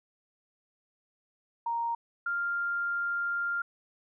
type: tone pair in turn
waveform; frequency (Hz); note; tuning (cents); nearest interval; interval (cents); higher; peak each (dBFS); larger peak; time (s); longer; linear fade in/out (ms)
sine; 932.3 / 1396.9; A#5 / F6; 0 / 0; perfect fifth; 700; second; -28; neither; 1.66-1.95 / 2.26-3.62; second; 5
effects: none